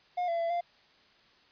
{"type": "tone with pitch steps", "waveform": "triangle", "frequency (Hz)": [715, 677, 672, 694], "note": ["F5", "E5", "E5", "F5"], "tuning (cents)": [41, 46, 33, -11], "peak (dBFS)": -26, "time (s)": [0.17, 0.61], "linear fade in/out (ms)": 10, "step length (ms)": 110, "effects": ["white hiss -62 dBFS RMS until 1.51 s", "resampled to 11025 Hz"]}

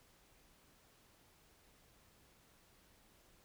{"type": "silence", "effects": ["pink hiss -68 dBFS RMS until 3.44 s"]}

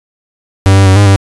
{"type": "tone with pitch steps", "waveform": "45% pulse", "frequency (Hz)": [96.8, 97.6, 95.3, 101.6, 98], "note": ["G2", "G2", "G2", "G#2", "G2"], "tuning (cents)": [-21, -7, -48, -38, 0], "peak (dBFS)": -3, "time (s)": [0.66, 1.16], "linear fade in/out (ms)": 0, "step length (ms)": 100, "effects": ["resampled to 24000 Hz"]}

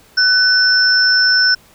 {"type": "tone pair together", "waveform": "sine", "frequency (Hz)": [1500, 5345], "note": ["F#6", "E8"], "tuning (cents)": [23, 23], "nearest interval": "octave + minor seventh", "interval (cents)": 2200, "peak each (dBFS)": -12, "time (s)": [0.17, 1.55], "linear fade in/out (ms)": 10, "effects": ["pink hiss -48 dBFS RMS until 1.74 s"]}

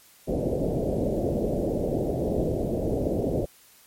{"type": "low-pass noise", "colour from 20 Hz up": "white", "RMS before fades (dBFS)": -26, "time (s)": [0.27, 3.46], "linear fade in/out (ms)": 20, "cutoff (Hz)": 610, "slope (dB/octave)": 48, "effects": ["white hiss -55 dBFS RMS until 3.86 s", "MP3 64 kbps"]}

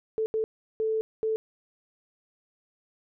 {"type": "tone bursts at uneven times", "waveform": "sine", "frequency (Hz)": 440, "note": "A4", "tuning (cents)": 0, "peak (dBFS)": -24, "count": 4, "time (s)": [[0.18, 0.26], [0.34, 0.44], [0.8, 1.01], [1.23, 1.36]], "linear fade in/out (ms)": 0, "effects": []}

